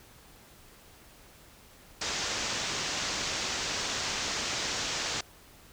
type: low-pass noise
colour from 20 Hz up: white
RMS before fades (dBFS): -33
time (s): 2.01-5.21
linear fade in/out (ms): 5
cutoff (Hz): 6900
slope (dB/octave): 48
effects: pink hiss -55 dBFS RMS until 5.72 s